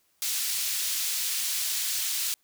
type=high-pass noise; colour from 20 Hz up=pink; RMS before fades=-29 dBFS; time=0.22-2.34 s; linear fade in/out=0 ms; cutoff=3900 Hz; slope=12 dB/octave; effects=white hiss -69 dBFS RMS until 2.43 s